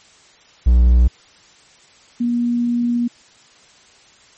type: tone pair in turn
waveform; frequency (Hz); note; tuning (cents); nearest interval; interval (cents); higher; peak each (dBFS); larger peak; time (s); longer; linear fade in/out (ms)
triangle / sine; 60.5 / 239.2; B1 / A#3; -35 / +45; 2 octaves; 2380; second; -6 / -15; first; 0.66-1.08 / 2.2-3.08; second; 10
effects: white hiss -49 dBFS RMS until 4.37 s + MP3 32 kbps